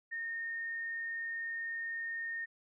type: tone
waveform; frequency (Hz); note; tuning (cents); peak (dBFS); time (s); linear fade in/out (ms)
sine; 1836; A#6; -27; -36; 0.11-2.46; 20
effects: none